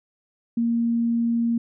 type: tone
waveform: sine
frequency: 233.1 Hz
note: A#3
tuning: in tune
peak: -19 dBFS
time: 0.57-1.58 s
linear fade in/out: 5 ms
effects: none